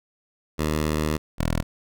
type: tone pair in turn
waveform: 10% pulse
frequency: 76.9 / 40.83 Hz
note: D#2 / E1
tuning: -20 / -16 cents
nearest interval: major seventh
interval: 1096 cents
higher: first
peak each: -14 dBFS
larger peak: neither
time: 0.58-1.18 / 1.38-1.63 s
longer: first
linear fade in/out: 20 ms
effects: none